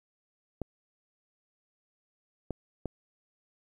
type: clicks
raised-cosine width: 2 ms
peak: -20 dBFS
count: 3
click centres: 0.617 / 2.507 / 2.857 s
effects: 10-bit